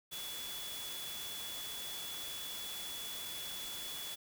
sine tone in noise, 3415 Hz, G#7, 48 cents sharp, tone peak -44 dBFS, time 0.11-4.16 s, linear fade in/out 20 ms, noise white, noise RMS -45 dBFS, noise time 0.11-4.16 s, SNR -2 dB, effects none

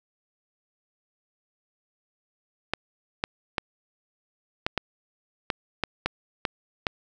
clicks, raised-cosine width 0.3 ms, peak -8 dBFS, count 10, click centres 2.736 / 3.239 / 3.582 / 4.665 / 4.777 / 5.502 / 5.837 / 6.06 / 6.452 / 6.868 s, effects none

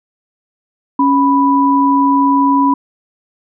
sine tone pair together, 277.2 / 987.8 Hz, C#4 / B5, 0 / 0 cents, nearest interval octave + minor seventh, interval 2200 cents, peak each -11 dBFS, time 0.99-2.74 s, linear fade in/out 5 ms, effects none

